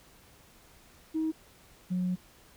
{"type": "tone pair in turn", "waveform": "sine", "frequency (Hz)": [317.1, 181.53], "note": ["D#4", "F#3"], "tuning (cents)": [33, -33], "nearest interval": "minor seventh", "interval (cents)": 966, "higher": "first", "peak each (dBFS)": -26, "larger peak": "neither", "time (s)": [[1.14, 1.32], [1.9, 2.16]], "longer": "second", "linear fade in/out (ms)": 20, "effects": ["tanh soft clip ceiling -23 dBFS", "pink hiss -58 dBFS RMS until 2.56 s"]}